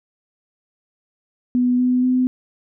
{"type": "tone with pitch steps", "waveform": "sine", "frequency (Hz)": [247.7, 250.7, 253.8], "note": ["B3", "B3", "B3"], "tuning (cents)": [5, 26, 47], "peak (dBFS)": -14, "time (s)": [1.55, 2.27], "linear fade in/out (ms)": 0, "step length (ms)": 240, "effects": []}